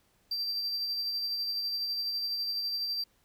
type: tone with tremolo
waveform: triangle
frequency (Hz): 4699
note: D8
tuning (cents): 0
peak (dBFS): -28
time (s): 0.31-3.04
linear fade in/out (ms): 5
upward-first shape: sine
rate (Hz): 12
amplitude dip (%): 30
effects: pink hiss -69 dBFS RMS until 3.24 s